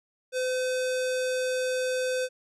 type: tone with low-pass filter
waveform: square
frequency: 510 Hz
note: C5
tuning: 44 cents flat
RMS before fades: -28 dBFS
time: 0.32-2.29 s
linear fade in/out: 50 ms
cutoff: 8600 Hz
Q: 1.3
effects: none